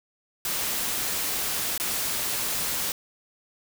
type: noise with dropouts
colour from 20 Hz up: white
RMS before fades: -28 dBFS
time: 0.45-2.92 s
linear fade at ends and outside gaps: 1 ms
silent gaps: 1.778-1.799 s
effects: none